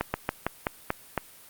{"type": "slowing click train", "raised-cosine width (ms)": 0.5, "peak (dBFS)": -10, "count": 7, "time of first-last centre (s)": [0.01, 1.177], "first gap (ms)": 130, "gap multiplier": 1.16, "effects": ["white hiss -51 dBFS RMS until 1.49 s", "Opus 48 kbps"]}